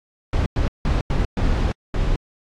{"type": "noise bursts at uneven times", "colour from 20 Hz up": "brown", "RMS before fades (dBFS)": -19, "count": 6, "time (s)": [[0.33, 0.46], [0.56, 0.68], [0.85, 1.01], [1.1, 1.25], [1.37, 1.72], [1.94, 2.16]], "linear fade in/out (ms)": 2, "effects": ["low-pass 5000 Hz 12 dB/octave", "AAC 64 kbps"]}